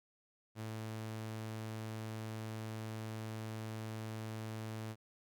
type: tone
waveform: sawtooth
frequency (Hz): 110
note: A2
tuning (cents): 0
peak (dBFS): -37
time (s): 0.55-4.96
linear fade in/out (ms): 50
effects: Opus 48 kbps